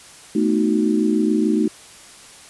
sine chord, B dominant seventh, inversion third, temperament equal, 220 / 246.9 / 311.1 / 370 Hz, A3 / B3 / D#4 / F#4, 0 / 0 / 0 / 0 cents, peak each -19 / -25 / -19 / -23 dBFS, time 0.35-1.68 s, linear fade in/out 5 ms, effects white hiss -43 dBFS RMS until 2.49 s + resampled to 24000 Hz

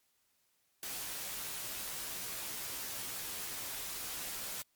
white noise with comb filter, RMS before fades -41 dBFS, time 0.83-4.62 s, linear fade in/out 0 ms, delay 13 ms, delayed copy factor -0.6, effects white hiss -75 dBFS RMS until 4.75 s + MP3 96 kbps

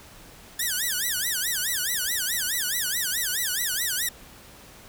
5% pulse tone with vibrato, 1696 Hz, G#6, 36 cents sharp, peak -14 dBFS, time 0.59-4.09 s, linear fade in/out 5 ms, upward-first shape sine, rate 4.7 Hz, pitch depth 270 cents each way, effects pink hiss -48 dBFS RMS until 4.88 s

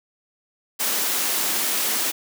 white high-pass noise, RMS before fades -23 dBFS, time 0.79-2.12 s, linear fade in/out 20 ms, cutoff 190 Hz, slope 96 dB/octave, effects none

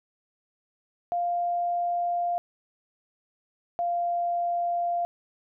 sine tone pair in turn, 698.5 / 694.9 Hz, F5 / F5, 0 / -9 cents, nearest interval unison, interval 9 cents, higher first, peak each -24 dBFS, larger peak neither, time 1.12-2.38 / 3.79-5.05 s, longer neither, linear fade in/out 0 ms, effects none

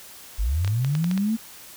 sine linear sweep, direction up, 44 to 230 Hz, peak -20 dBFS, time 0.38-1.37 s, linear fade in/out 20 ms
clicks, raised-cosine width 0.2 ms, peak -15 dBFS, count 7, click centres 0.647 / 0.677 / 0.847 / 0.952 / 1.043 / 1.113 / 1.177 s
effects white hiss -44 dBFS RMS until 1.76 s

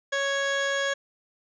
35% pulse tone pair together, 554.3 / 1661 Hz, C#5 / G#6, 0 / 0 cents, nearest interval octave + perfect fifth, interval 1900 cents, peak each -26 / -25 dBFS, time 0.12-0.94 s, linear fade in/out 10 ms, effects resampled to 16000 Hz

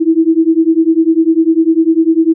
sine beating tone pair, 320.3 / 330.3 Hz, E4 / E4, -50 / +4 cents, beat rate 10 Hz, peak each -10 dBFS, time 0-2.34 s, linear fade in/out 20 ms, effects none

